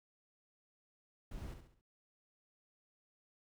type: noise with echo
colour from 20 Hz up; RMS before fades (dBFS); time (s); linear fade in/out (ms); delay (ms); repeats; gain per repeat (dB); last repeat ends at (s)
brown; -45; 1.31-1.54; 5; 68; 4; -7; 1.812
effects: none